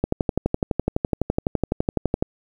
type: click train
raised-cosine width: 2 ms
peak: -6 dBFS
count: 27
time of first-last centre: 0.04-2.225 s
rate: 11.9 Hz
effects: 8-bit